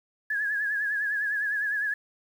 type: tone with vibrato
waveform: sine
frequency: 1680 Hz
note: G#6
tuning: 19 cents sharp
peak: -25 dBFS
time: 0.3-1.94 s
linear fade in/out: 5 ms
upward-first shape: triangle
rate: 9.9 Hz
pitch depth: 82 cents each way
effects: 9-bit